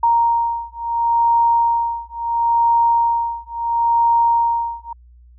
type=beating tone pair; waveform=sine; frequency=932.3 / 933.03 Hz; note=A#5 / A#5; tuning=0 / +1 cents; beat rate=0.73 Hz; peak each=-17 dBFS; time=0.03-4.93 s; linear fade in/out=5 ms; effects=added 60 Hz sine -43 dBFS peak until 5.38 s